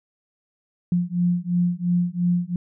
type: beating tone pair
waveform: sine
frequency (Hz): 174.61 / 177.51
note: F3 / F3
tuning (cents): 0 / +28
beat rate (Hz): 2.9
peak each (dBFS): -22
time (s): 0.92-2.56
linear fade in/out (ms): 2
effects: none